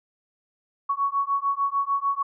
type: beating tone pair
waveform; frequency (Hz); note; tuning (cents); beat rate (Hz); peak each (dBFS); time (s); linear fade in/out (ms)
sine; 1112 / 1118.7; C#6 / C#6; +5 / +15; 6.7; -25; 0.89-2.23; 10
effects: none